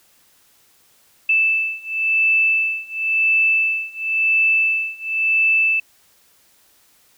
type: beating tone pair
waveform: sine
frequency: 2637 / 2637.95 Hz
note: E7 / E7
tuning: 0 / +1 cents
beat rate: 0.95 Hz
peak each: -19 / -18 dBFS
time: 1.29-5.8 s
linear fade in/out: 5 ms
effects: white hiss -56 dBFS RMS until 7.17 s